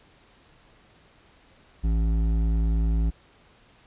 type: tone with hard clipping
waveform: sine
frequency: 55.1 Hz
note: A1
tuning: 3 cents sharp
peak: -22 dBFS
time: 1.83-3.11 s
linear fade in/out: 20 ms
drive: 10 dB
effects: pink hiss -57 dBFS RMS until 3.86 s + resampled to 8000 Hz